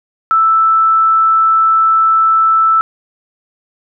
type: tone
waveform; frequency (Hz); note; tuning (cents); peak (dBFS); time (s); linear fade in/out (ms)
sine; 1320; E6; +2; -7; 0.31-2.81; 0
effects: none